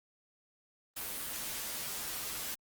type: noise with comb filter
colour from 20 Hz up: white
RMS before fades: -39 dBFS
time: 0.96-2.55 s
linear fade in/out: 10 ms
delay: 11 ms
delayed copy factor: -0.7
effects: Opus 32 kbps